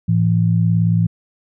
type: tone pair together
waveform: sine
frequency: 110 / 168.16 Hz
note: A2 / E3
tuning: 0 / +35 cents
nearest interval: perfect fifth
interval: 735 cents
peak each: -15 dBFS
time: 0.08-1.07 s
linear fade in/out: 10 ms
effects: none